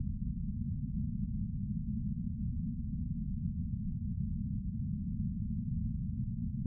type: low-pass noise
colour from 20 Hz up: white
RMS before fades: -36 dBFS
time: 0-6.66 s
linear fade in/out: 2 ms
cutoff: 230 Hz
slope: 96 dB/octave
effects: none